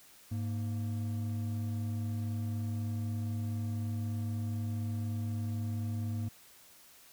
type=tone pair together; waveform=triangle; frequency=103.28 / 233 Hz; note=G#2 / A#3; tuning=-9 / -1 cents; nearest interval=octave + major second; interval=1408 cents; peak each=-31 / -38 dBFS; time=0.31-6.29 s; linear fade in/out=10 ms; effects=white hiss -58 dBFS RMS until 7.12 s